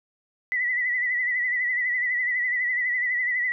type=tone with vibrato; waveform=sine; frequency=1974 Hz; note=B6; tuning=1 cent flat; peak=-22 dBFS; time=0.52-3.52 s; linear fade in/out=0 ms; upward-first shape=sine; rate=12 Hz; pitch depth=55 cents each way; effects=none